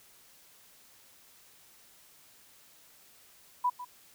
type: tone with echo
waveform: sine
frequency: 987.8 Hz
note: B5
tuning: in tune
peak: -24 dBFS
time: 3.64-3.7 s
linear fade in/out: 10 ms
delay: 150 ms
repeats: 1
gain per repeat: -14 dB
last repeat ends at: 3.85 s
effects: white hiss -59 dBFS RMS until 4.14 s